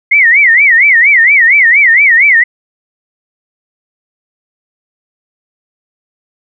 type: tone with vibrato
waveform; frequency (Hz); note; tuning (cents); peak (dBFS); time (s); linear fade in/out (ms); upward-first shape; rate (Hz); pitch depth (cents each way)
sine; 2054; C7; -33; -3; 0.11-2.44; 10; sine; 4.3; 220
effects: none

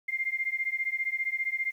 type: beating tone pair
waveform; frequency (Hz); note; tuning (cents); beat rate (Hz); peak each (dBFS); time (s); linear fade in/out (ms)
sine; 2100 / 2115; C7 / C7; +6 / +18; 15; -31; 0.08-1.72; 10
effects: 10-bit

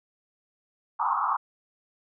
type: band-pass noise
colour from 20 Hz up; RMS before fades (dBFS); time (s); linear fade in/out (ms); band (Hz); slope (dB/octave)
white; -26; 0.99-1.37; 10; 790 to 1300; 96
effects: none

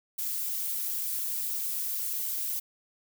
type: noise with flanger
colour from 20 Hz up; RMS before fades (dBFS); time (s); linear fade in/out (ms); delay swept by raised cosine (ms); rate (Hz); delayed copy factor
violet; -32; 0.18-2.6; 10; 1.1 to 5.8; 3.4; -0.65
effects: none

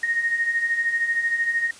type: beating tone pair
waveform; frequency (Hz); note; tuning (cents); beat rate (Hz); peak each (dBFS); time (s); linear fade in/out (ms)
sine; 1850 / 1863; A#6 / A#6; -14 / -2; 13; -28 / -21; 0.03-1.71; 5
effects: white hiss -45 dBFS RMS until 1.79 s + resampled to 22050 Hz

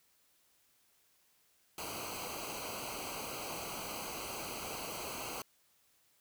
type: noise with comb filter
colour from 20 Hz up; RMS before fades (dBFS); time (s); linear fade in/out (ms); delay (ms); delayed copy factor
pink; -42; 1.78-5.42; 2; 0.56; -0.85
effects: white hiss -71 dBFS RMS until 6.2 s

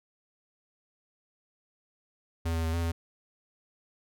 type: tone with pitch steps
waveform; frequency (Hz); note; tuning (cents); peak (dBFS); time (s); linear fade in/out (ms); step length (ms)
square; 82.9 / 82 / 81.1 / 84.4 / 83.3; E2 / E2 / E2 / E2 / E2; +10 / -9 / -28 / +41 / +19; -28; 2.45-2.92; 10; 94
effects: none

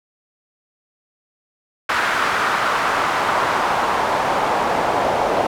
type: noise with band-pass filter sweep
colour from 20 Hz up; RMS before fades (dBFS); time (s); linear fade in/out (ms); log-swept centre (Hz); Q
pink; -19; 1.89-5.47; 5; 1400 to 690; 1.8
effects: none

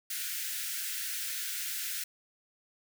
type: high-pass noise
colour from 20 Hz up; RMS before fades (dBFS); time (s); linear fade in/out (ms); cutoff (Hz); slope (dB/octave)
white; -36; 0.1-2.04; 5; 1400; 96
effects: none

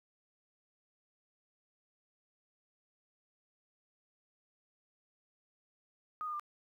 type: tone with pitch steps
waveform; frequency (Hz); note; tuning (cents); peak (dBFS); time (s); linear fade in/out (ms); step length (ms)
sine; 1244.5 / 1218.9 / 1193.8; D#6 / D#6 / D6; 0 / -36 / +28; -36; 6.21-6.396; 0; 62
effects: 12-bit

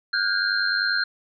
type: tone cluster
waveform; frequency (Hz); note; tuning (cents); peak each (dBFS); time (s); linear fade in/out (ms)
sine; 1420 / 1523 / 1613 / 4183; F6 / F#6 / G6 / C8; +28 / +50 / +49 / -1; -26; 0.13-1.04; 5
effects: none

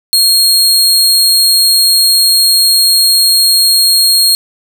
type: tone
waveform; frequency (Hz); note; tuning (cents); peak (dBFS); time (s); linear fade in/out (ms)
sawtooth; 4259; C8; +30; -3; 0.13-4.35; 0
effects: none

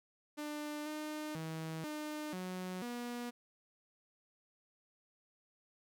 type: tone with pitch steps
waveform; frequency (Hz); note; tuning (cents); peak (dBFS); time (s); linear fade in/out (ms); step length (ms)
sawtooth; 298.3 / 304.7 / 160.4 / 302.7 / 183.7 / 241.3; D4 / D#4 / E3 / D#4 / F#3 / B3; +27 / -36 / -47 / -48 / -12 / -40; -36; 0.37-3.31; 20; 490
effects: none

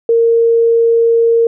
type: tone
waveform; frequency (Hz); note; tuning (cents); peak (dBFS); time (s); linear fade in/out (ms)
sine; 461.6; A#4; -17; -7; 0.09-1.47; 2
effects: none

